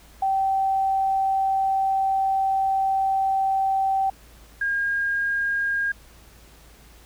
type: tone pair in turn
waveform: sine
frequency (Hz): 774 / 1620.3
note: G5 / G#6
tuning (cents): -22 / -43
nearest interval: octave + minor second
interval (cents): 1279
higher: second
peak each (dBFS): -19 / -21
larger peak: first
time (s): 0.22-4.1 / 4.61-5.92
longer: first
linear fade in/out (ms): 5
effects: added 55 Hz sine -50 dBFS peak until 7.05 s + pink hiss -52 dBFS RMS until 7.05 s